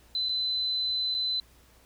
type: tone with dropouts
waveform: sine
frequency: 4030 Hz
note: B7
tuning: 34 cents sharp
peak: -26 dBFS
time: 0.15-1.4 s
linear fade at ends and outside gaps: 2 ms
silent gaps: 0.288-0.292 / 1.144-1.148 s
effects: added 60 Hz sine -59 dBFS peak until 1.85 s + pink hiss -60 dBFS RMS until 1.85 s